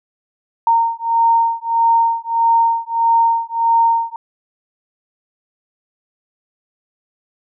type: beating tone pair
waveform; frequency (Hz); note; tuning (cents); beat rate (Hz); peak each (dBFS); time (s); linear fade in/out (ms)
sine; 920 / 921.6; A#5 / A#5; -23 / -20; 1.6; -15; 0.67-4.16; 2
effects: none